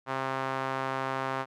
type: tone with band-pass filter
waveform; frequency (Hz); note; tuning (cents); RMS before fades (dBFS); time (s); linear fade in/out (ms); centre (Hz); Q
sawtooth; 133; C3; +29; -32; 0.06-1.46; 50; 1100; 1.4
effects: none